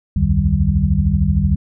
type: tone cluster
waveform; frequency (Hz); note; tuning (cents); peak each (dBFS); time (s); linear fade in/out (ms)
sine; 63.4 / 76.6 / 89.7 / 150.2 / 192.9; B1 / D#2 / F2 / D3 / G3; +46 / -27 / +47 / +39 / -28; -19; 0.16-1.56; 5
effects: none